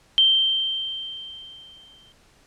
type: tone with exponential decay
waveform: sine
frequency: 3136 Hz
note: G7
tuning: in tune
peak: -12 dBFS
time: 0.18-2.12 s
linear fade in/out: 0 ms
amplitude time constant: 420 ms
effects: pink hiss -57 dBFS RMS until 2.46 s + low-pass 9000 Hz 12 dB/octave